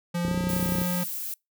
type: tone with pitch glide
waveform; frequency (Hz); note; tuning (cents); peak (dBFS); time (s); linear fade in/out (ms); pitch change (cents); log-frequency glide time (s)
square; 173.7 to 178.79; F3 to F3; -9 to +41; -26; 0.14-1.04; 10; +50; 0.24-0.37
type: click train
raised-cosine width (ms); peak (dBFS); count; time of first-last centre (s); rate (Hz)
3; -17; 19; 0.25-0.816; 31.8
type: noise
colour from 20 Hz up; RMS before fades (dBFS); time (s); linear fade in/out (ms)
violet; -33; 0.49-1.34; 2
effects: noise-tail reverb RT60 0.2 s tail -26 dB re dry + high-pass 60 Hz 12 dB/octave